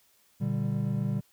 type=chord; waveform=triangle; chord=G minor; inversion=first; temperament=equal with one note detuned; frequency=119.47 / 146.83 / 196 Hz; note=Bb2 / D3 / G3; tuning=+43 / 0 / 0 cents; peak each=-29 dBFS; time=0.4-1.21 s; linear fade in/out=20 ms; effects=white hiss -65 dBFS RMS until 1.32 s